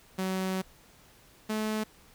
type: tone pair in turn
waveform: sawtooth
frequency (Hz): 188.2 / 216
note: F#3 / A3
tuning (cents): +30 / -32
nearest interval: major second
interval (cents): 238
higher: second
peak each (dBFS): -25 / -25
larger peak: neither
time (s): 0.18-0.62 / 1.49-1.84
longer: first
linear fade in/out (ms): 10
effects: pink hiss -58 dBFS RMS until 2.14 s